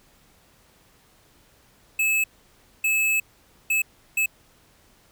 square tone bursts at uneven times, 2600 Hz, E7, 24 cents flat, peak -20 dBFS, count 4, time 1.99-2.24 / 2.84-3.2 / 3.7-3.82 / 4.17-4.26 s, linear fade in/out 5 ms, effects pink hiss -58 dBFS RMS until 5.11 s

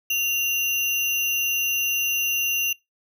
sine tone with sample-and-hold, 2779 Hz, F7, 9 cents flat, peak -20 dBFS, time 0.1-2.73 s, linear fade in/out 5 ms, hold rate 8820 Hz, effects noise-tail reverb RT60 0.2 s tail -25 dB re dry

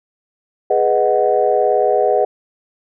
sine chord, G# minor seventh, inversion none, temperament equal, 415.3 / 493.9 / 622.3 / 740 Hz, G#4 / B4 / D#5 / F#5, 0 / 0 / 0 / 0 cents, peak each -17 dBFS, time 0.7-2.25 s, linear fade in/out 5 ms, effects tanh soft clip ceiling -1 dBFS

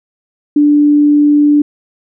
sine tone, 293.7 Hz, D4, in tune, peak -5 dBFS, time 0.56-1.62 s, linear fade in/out 5 ms, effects none

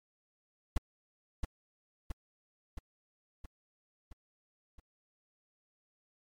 brown noise with echo, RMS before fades -27 dBFS, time 0.76-0.78 s, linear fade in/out 5 ms, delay 670 ms, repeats 6, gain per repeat -4 dB, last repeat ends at 4.8 s, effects MP3 64 kbps

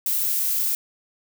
violet noise, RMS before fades -23 dBFS, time 0.06-0.75 s, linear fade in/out 2 ms, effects none

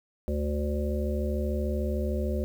harmonic tone, 73.42 Hz, D2, in tune, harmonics 1 / 3 / 5 / 7 / 8, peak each -28 / -33 / -35 / -36 / -37 dBFS, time 0.28-2.44 s, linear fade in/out 0 ms, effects 9-bit

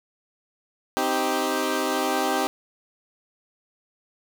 15% pulse chord, C minor, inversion none, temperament equal with one note detuned, 261.6 / 312.6 / 392 Hz, C4 / Eb4 / G4, 0 / +8 / 0 cents, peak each -21 / -21 / -20 dBFS, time 0.97-2.47 s, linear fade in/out 0 ms, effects none

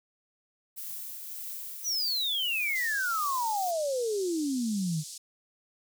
violet noise with tremolo, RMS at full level -38 dBFS, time 0.76-3.72 s, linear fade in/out 20 ms, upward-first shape triangle, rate 1.7 Hz, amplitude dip 35%
sine exponential sweep, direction down, 6100 to 146.83 Hz, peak -27 dBFS, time 1.83-5.04 s, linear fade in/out 50 ms
white band-pass noise, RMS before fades -43 dBFS, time 2.75-5.18 s, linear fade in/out 5 ms, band 4400 to 8800 Hz, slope 24 dB/octave
effects none

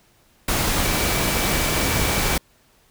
sine tone in noise, 2301 Hz, D7, 36 cents flat, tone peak -31 dBFS, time 0.84-2.37 s, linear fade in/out 5 ms, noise pink, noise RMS -21 dBFS, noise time 0.48-2.38 s, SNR -13 dB, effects pink hiss -58 dBFS RMS until 2.9 s

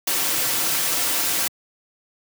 white noise with comb filter, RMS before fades -22 dBFS, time 0.07-1.48 s, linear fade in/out 5 ms, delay 4.8 ms, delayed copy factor -0.5, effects high-pass 150 Hz 12 dB/octave

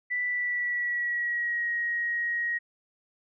sine tone with pitch glide, 1975.5 to 1888.5 Hz, B6 to A#6, 0 to +22 cents, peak -26 dBFS, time 0.1-2.59 s, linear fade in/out 20 ms, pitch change -78 cents, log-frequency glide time 0.25-1.68 s, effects none

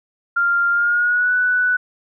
sine tone with pitch glide, 1395 to 1486.5 Hz, F6 to F#6, -2 to +8 cents, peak -14 dBFS, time 0.36-1.77 s, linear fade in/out 10 ms, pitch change +110 cents, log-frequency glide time 0.71-1.34 s, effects none

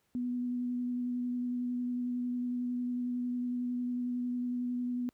sine tone with vibrato, 246 Hz, B3, 7 cents flat, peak -31 dBFS, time 0.15-5.09 s, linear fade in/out 0 ms, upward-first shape sine, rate 11 Hz, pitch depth 12 cents each way, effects pink hiss -75 dBFS RMS until 5.13 s + high-pass 60 Hz 12 dB/octave

